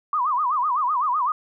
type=tone with vibrato; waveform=sine; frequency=1100 Hz; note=C#6; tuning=14 cents flat; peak=-19 dBFS; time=0.13-1.32 s; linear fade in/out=2 ms; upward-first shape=sine; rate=7.9 Hz; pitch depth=230 cents each way; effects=none